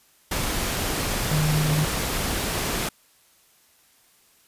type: tone in noise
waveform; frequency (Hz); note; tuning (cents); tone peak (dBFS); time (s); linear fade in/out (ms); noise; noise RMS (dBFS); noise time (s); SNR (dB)
sine; 152.4; D#3; -36; -20; 1.31-1.85; 5; pink; -26; 0.31-2.89; +3
effects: white hiss -59 dBFS RMS until 4.47 s + resampled to 32000 Hz